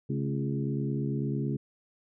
harmonic tone with a mistuned harmonic, 69 Hz, C#2, 7 cents flat, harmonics 2 / 3 / 4 / 5 / 6, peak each -30 / -34 / -36 / -38 / -40 dBFS, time 0.09-1.57 s, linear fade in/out 10 ms, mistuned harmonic 3, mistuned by +59 cents, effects none

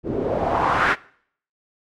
white noise with low-pass filter sweep, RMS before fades -21 dBFS, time 0.03-0.96 s, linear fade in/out 50 ms, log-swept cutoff 310 to 1800 Hz, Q 2.8, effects noise-tail reverb RT60 0.6 s tail -22 dB re dry

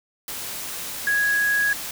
sine tone in noise, 1661.2 Hz, G#6, in tune, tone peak -18 dBFS, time 1.07-1.73 s, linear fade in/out 2 ms, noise white, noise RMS -32 dBFS, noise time 0.28-1.91 s, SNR +11 dB, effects none

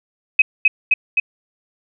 sine tone with echo, 2538 Hz, D#7, 34 cents sharp, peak -6 dBFS, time 0.39-0.42 s, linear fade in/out 5 ms, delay 260 ms, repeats 3, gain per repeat -2 dB, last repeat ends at 1.2 s, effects none

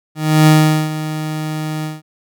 30% pulse tone with ADSR envelope, 155 Hz, D#3, 6 cents flat, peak -3 dBFS, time 0.15-2.02 s, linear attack 320 ms, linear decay 420 ms, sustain -14 dB, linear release 180 ms, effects none

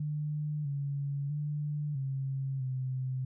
sine tone with pitch steps, 149.9 / 141 / 148.2 / 135 / 129.9 Hz, D3 / C#3 / D3 / C#3 / C3, +36 / +30 / +16 / -45 / -12 cents, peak -31 dBFS, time 0-3.25 s, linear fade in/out 5 ms, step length 650 ms, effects none

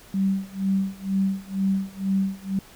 sine tone with tremolo, 193.6 Hz, G3, 21 cents flat, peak -18 dBFS, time 0.14-2.59 s, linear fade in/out 2 ms, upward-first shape sine, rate 2.1 Hz, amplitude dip 95%, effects pink hiss -49 dBFS RMS until 2.75 s

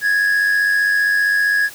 triangle tone pair together, 1661.2 / 1756.5 Hz, G#6 / A6, 0 / -3 cents, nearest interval minor second, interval 97 cents, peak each -12 / -22 dBFS, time 0.01-1.7 s, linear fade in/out 50 ms, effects white hiss -38 dBFS RMS until 1.74 s

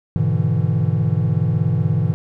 triangle chord, E dominant seventh, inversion first, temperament just, 103.01 / 123.61 / 148.33 / 164.81 Hz, G#2 / B2 / D3 / E3, -14 / +2 / +18 / 0 cents, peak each -19 dBFS, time 0.16-2.14 s, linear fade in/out 0 ms, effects none

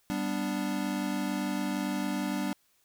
square chord, G major, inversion none, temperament equal, 196 / 246.9 / 293.7 Hz, G3 / B3 / D4, 0 / 0 / 0 cents, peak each -34 / -36 / -34 dBFS, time 0.1-2.53 s, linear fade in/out 0 ms, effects white hiss -69 dBFS RMS until 2.84 s

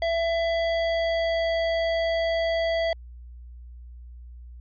square tone with pitch glide, 667 to 662 Hz, E5 to E5, +20 to +7 cents, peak -23 dBFS, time 0.02-2.93 s, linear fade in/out 2 ms, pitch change -13 cents, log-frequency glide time 0.33-1.54 s, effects added 60 Hz sine -40 dBFS peak until 4.6 s + resampled to 11025 Hz

